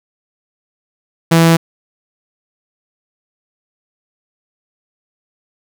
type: tone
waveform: sawtooth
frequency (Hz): 165.3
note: E3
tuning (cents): +5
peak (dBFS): -3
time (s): 1.31-1.57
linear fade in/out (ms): 10
effects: none